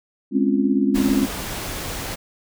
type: chord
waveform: sine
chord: Db major seventh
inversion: second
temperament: just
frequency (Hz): 207.9 / 259.9 / 277.2 / 346.5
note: Ab3 / C4 / Db4 / F4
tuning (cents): +2 / -11 / 0 / -14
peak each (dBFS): -21 / -21 / -20 / -26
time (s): 0.31-1.28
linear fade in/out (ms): 50
type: noise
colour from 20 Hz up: pink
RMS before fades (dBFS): -29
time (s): 0.94-2.16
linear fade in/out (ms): 20
effects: none